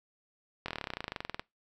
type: slowing click train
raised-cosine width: 0.3 ms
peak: -19 dBFS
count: 22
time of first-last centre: 0.66-1.395 s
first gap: 23 ms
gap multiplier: 1.04
effects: noise-tail reverb RT60 0.2 s tail -23 dB re dry